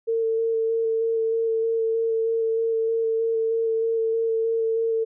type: tone with vibrato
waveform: sine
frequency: 451.8 Hz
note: A4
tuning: 46 cents sharp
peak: -20 dBFS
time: 0.07-5.05 s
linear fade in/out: 20 ms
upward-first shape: square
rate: 3.2 Hz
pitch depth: 11 cents each way
effects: none